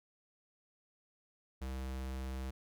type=tone; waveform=square; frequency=65.41 Hz; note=C2; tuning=in tune; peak=-39 dBFS; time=1.61-2.51 s; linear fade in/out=10 ms; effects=none